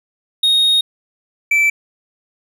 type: tone pair in turn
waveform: triangle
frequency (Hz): 3729 / 2324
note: A#7 / D7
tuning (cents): 0 / -19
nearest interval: minor sixth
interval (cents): 819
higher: first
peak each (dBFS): -9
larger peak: neither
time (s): 0.43-0.81 / 1.51-1.7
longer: first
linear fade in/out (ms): 5
effects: none